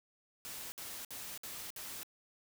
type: noise bursts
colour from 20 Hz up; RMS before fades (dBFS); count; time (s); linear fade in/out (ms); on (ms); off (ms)
white; -45; 5; 0.45-2.032; 0; 270; 58
effects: none